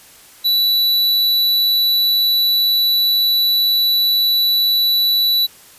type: tone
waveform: square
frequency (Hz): 3951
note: B7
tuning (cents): 0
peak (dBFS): -13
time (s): 0.44-5.47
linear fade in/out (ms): 20
effects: white hiss -44 dBFS RMS until 5.78 s + resampled to 32000 Hz